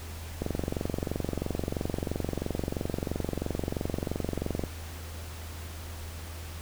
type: click train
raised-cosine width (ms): 2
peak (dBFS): -16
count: 98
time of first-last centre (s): 0.42-4.637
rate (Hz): 23
effects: added 81 Hz sine -39 dBFS peak until 6.61 s + pink hiss -45 dBFS RMS until 6.61 s